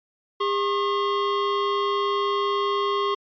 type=tone pair together; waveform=square; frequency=403 / 1079 Hz; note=G4 / C#6; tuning=+48 / -47 cents; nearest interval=octave + perfect fourth; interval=1705 cents; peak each=-25 dBFS; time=0.4-3.15 s; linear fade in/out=10 ms; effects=resampled to 11025 Hz